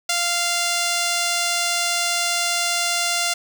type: tone with ADSR envelope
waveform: 5% pulse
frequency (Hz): 695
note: F5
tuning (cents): -9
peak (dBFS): -6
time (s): 0.09-3.34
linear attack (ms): 6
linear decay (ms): 16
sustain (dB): -2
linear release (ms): 9
effects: none